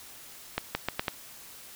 accelerating click train, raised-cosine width 0.3 ms, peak -11 dBFS, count 5, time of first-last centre 0.58-1.082 s, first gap 170 ms, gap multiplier 0.8, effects white hiss -48 dBFS RMS until 1.75 s

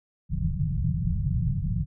white low-pass noise, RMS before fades -26 dBFS, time 0.29-1.86 s, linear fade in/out 50 ms, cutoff 180 Hz, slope 96 dB/octave, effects none

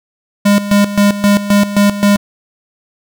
square tone with tremolo, 203.2 Hz, G#3, 38 cents flat, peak -7 dBFS, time 0.45-2.17 s, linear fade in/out 10 ms, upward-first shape square, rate 3.8 Hz, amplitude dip 75%, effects none

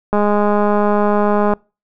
click train, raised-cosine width 1 ms, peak -3 dBFS, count 292, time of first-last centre 0.13-1.536 s, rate 207 Hz, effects noise-tail reverb RT60 0.3 s tail -26 dB re dry

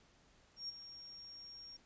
sine tone with ADSR envelope, 5560 Hz, F8, 9 cents flat, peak -39 dBFS, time 0.56-1.77 s, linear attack 130 ms, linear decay 16 ms, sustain -11 dB, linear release 8 ms, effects pink hiss -68 dBFS RMS until 1.85 s + resampled to 16000 Hz

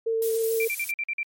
sine tone with vibrato, 451.3 Hz, A4, 44 cents sharp, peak -22 dBFS, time 0.06-0.68 s, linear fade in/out 10 ms, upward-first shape square, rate 6.9 Hz, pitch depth 9 cents each way
violet noise, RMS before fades -31 dBFS, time 0.22-0.91 s, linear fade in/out 2 ms
sine tone bursts, 2354 Hz, D7, 3 cents sharp, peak -25 dBFS, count 7, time 0.6-1.231 s, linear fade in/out 2 ms, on 49 ms, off 48 ms
effects MP3 64 kbps

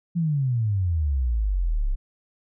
sine exponential sweep, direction down, 175.4 to 31.76 Hz, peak -20 dBFS, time 0.15-1.96 s, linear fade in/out 20 ms, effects none

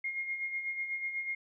sine tone with tremolo, 2138 Hz, C7, 37 cents sharp, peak -31 dBFS, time 0.04-1.35 s, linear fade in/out 5 ms, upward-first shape sine, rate 8.1 Hz, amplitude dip 55%, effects none

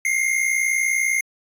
square tone pair together, 2093 / 2153 Hz, C7 / C7, 0 / +49 cents, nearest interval unison, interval 49 cents, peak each -22 dBFS, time 0.05-1.21 s, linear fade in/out 2 ms, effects resampled to 32000 Hz

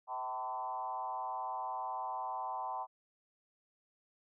sine tone with frequency modulation, 890 Hz, A5, 20 cents sharp, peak -36 dBFS, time 0.07-2.87 s, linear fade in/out 50 ms, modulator 122 Hz, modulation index 1.5, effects none

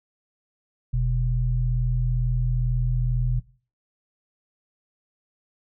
sine tone pair together, 41.2 / 123.47 Hz, E1 / B2, 0 / 0 cents, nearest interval octave + perfect fifth, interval 1900 cents, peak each -23 dBFS, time 0.93-3.4 s, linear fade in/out 10 ms, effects noise-tail reverb RT60 0.4 s tail -19 dB re dry

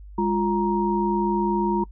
sine tone cluster, 204.4 / 349.2 / 938 Hz, G#3 / F4 / A#5, -27 / 0 / +11 cents, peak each -24 dBFS, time 0.18-1.84 s, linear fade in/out 5 ms, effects noise-tail reverb RT60 0.1 s tail -24 dB re dry + added 50 Hz sine -39 dBFS peak until 1.91 s

